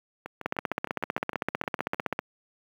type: two click trains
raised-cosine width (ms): 0.5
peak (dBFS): -11 / -21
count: 28 / 12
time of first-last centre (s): 0.46-2.191 / 0.26-1.945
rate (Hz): 15.6 / 6.53
effects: high-pass 150 Hz 12 dB/octave + 8-bit

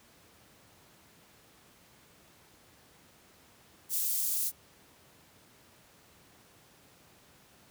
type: high-pass noise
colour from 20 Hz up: white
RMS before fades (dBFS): -31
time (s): 3.89-4.52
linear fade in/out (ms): 50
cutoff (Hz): 7600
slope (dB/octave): 12
effects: pink hiss -60 dBFS RMS until 7.7 s + high-pass 80 Hz 12 dB/octave

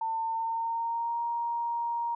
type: tone with pitch glide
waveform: sine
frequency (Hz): 899 to 938.3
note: A5 to A#5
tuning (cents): +37 to +11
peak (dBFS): -28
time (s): 0.01-2.15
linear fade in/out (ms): 5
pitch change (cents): +74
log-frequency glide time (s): 0.22-1.21
effects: none

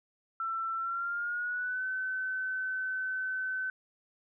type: tone with pitch glide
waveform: sine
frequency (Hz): 1340 to 1521.6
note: E6 to F#6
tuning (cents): +28 to +48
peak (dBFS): -31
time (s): 0.4-3.7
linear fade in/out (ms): 2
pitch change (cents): +220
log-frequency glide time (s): 0.76-1.85
effects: none

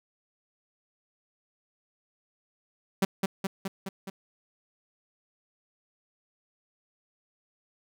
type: tone with echo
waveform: sawtooth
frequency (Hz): 193.4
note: G3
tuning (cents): -23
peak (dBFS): -17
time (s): 3.02-3.05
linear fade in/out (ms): 5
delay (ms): 210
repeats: 5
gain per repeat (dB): -3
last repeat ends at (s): 4.1
effects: none

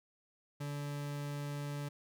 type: tone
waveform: 40% pulse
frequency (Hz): 144.5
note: D3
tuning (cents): -28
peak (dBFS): -37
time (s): 0.6-1.89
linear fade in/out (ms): 10
effects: none

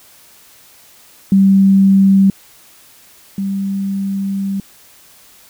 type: tone pair in turn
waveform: sine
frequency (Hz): 194.4 / 196.09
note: G3 / G3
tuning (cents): -14 / +1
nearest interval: unison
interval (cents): 15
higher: second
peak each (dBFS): -6 / -16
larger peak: first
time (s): 1.32-2.3 / 3.38-4.6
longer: second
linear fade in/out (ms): 2
effects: white hiss -45 dBFS RMS until 5.49 s

